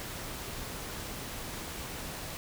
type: noise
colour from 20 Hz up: pink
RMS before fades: -40 dBFS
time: 0-2.37 s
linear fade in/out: 0 ms
effects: none